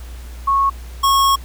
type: tone pair in turn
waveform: sine / square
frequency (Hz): 1100 / 1096.1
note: C#6 / C#6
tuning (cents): -14 / -20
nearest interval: unison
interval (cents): 6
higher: first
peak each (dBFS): -12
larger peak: neither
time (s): 0.47-0.7 / 1.03-1.36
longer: second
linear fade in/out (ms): 10
effects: added 60 Hz sine -30 dBFS peak until 1.44 s + pink hiss -43 dBFS RMS until 1.44 s